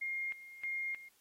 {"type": "tone with tremolo", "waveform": "sine", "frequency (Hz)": 2128, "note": "C7", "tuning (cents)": 29, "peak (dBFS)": -35, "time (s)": [0.01, 1.09], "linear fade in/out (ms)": 10, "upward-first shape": "square", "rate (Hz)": 1.6, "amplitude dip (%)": 80, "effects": ["white hiss -70 dBFS RMS until 1.2 s", "AAC 48 kbps"]}